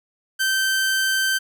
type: tone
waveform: sawtooth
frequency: 1552 Hz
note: G6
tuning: 18 cents flat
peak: -15 dBFS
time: 0.39-1.39 s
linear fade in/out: 20 ms
effects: none